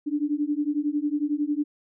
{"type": "beating tone pair", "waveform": "sine", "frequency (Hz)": [289.1, 300.1], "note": ["D4", "D4"], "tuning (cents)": [-27, 38], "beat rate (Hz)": 11, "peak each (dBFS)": -26, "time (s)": [0.06, 1.64], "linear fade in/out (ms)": 20, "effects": []}